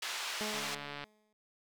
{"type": "band-pass noise", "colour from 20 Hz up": "white", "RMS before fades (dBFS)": -39, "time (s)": [0.02, 0.75], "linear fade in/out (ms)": 5, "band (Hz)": [790, 4500], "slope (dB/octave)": 12}
{"type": "tone with exponential decay", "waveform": "15% pulse", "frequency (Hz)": 213, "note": "G#3", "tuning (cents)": 44, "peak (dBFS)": -29, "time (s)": [0.41, 1.33], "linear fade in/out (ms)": 0, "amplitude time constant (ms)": 200}
{"type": "click train", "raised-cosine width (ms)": 0.3, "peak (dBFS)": -26, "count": 73, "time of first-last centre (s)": [0.54, 1.04], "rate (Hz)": 144}
{"effects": []}